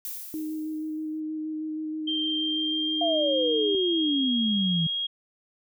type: noise with exponential decay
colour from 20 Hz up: violet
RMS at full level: -33 dBFS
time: 0.05-1.2 s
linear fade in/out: 0 ms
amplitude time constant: 250 ms
type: tone with vibrato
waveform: sine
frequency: 311.1 Hz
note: D#4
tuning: in tune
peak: -29 dBFS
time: 0.34-3.75 s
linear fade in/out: 0 ms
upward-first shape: square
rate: 6.3 Hz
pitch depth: 10 cents each way
type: tone with pitch glide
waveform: sine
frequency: 3162 to 3272 Hz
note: G7 to G#7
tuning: +14 to -26 cents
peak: -26 dBFS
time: 2.07-5.07 s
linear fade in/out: 10 ms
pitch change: +60 cents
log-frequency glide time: 2.29-4.31 s
type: exponential sweep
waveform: sine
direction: down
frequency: 702 to 158.8 Hz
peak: -23 dBFS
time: 3.01-4.87 s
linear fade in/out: 5 ms
effects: none